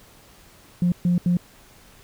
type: tone bursts at uneven times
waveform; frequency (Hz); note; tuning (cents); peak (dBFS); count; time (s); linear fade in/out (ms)
sine; 176.2; F3; +16; -15; 3; 0.82-0.92 / 1.05-1.18 / 1.26-1.37; 2
effects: tanh soft clip ceiling -13 dBFS + pink hiss -51 dBFS RMS until 2.03 s